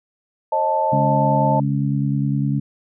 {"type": "chord", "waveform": "sine", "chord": "A diminished", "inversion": "first", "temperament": "equal with one note detuned", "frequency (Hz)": [536.7, 622.3, 880], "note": ["C5", "Eb5", "A5"], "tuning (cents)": [44, 0, 0], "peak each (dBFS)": [-24, -22, -18], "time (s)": [0.52, 1.6], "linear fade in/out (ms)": 5}
{"type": "harmonic tone", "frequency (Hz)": 69.9, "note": "C#2", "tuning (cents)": 15, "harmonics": [2, 3, 4], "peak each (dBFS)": [-19, -23, -25], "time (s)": [0.92, 2.6], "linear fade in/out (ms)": 10}
{"effects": []}